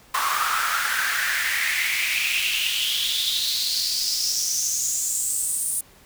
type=noise with high-pass filter sweep; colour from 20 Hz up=pink; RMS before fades=-24 dBFS; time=0.14-5.81 s; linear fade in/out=5 ms; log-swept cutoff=1100 to 9600 Hz; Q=5.8; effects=pink hiss -52 dBFS RMS until 6.05 s